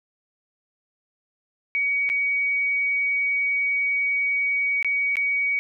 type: tone with dropouts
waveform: sine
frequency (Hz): 2255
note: C#7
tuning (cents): +29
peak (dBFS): -20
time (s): 1.75-5.59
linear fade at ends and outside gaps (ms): 0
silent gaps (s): 2.091-2.099 / 4.827-4.846 / 5.156-5.169
effects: none